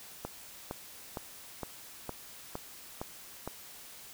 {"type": "click train", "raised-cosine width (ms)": 1, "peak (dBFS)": -22, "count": 8, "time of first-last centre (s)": [0.25, 3.476], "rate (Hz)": 2.17, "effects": ["white hiss -50 dBFS RMS until 4.13 s"]}